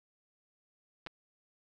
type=clicks; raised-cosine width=0.3 ms; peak=-26 dBFS; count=2; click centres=1.064 / 1.07 s; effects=none